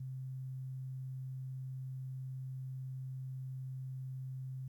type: tone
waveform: sine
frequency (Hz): 130.81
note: C3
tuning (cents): 0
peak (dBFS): -40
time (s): 0-4.68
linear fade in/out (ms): 5
effects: 12-bit